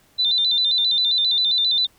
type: tone with vibrato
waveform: sine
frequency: 3788 Hz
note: A#7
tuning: 27 cents sharp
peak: -16 dBFS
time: 0.18-1.87 s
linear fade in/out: 20 ms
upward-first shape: square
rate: 7.5 Hz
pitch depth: 89 cents each way
effects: pink hiss -57 dBFS RMS until 1.98 s